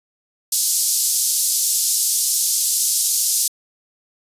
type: band-pass noise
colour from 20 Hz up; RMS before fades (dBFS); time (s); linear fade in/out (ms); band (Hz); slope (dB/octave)
white; -19; 0.52-3.48; 5; 4800 to 12000; 24
effects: resampled to 32000 Hz